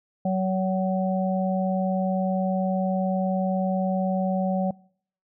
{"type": "harmonic tone", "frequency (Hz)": 187.9, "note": "F#3", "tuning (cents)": 27, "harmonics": [1, 3, 4], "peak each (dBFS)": [-23, -28, -29], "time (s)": [0.25, 4.71], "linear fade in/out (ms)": 5, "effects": ["noise-tail reverb RT60 0.6 s tail -25 dB re dry"]}